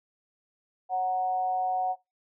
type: tone with amplitude modulation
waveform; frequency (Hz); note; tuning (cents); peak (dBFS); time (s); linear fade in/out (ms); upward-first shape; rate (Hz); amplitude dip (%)
sine; 740; F#5; 0; -22; 0.89-1.96; 50; sine; 193; 55
effects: noise-tail reverb RT60 0.2 s tail -21 dB re dry